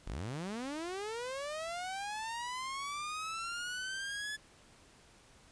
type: linear sweep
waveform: sawtooth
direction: up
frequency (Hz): 31 to 1725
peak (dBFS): -34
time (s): 0.06-4.37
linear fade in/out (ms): 20
effects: pink hiss -61 dBFS RMS until 5.51 s + resampled to 22050 Hz